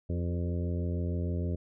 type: harmonic tone with a mistuned harmonic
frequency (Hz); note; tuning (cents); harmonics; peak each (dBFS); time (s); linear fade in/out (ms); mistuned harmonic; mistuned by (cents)
86.5; F2; -16; 1 / 2 / 3 / 4 / 5 / 6 / 7; -30 / -36 / -40 / -42 / -44 / -46 / -47; 0.09-1.56; 10; 4; +31
effects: none